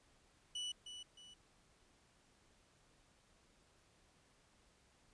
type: tone with echo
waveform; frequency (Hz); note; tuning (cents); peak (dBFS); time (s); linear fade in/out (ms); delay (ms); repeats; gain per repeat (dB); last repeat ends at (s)
40% pulse; 2960; F#7; 0; -40; 0.55-0.72; 5; 310; 2; -8; 1.34
effects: pink hiss -71 dBFS RMS until 5.13 s + resampled to 22050 Hz